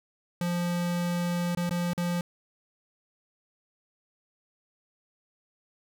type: tone with dropouts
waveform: square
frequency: 174.61 Hz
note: F3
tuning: in tune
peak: -27 dBFS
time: 0.41-2.21 s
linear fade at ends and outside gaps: 2 ms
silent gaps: 1.55-1.572 / 1.694-1.709 / 1.934-1.977 s
effects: none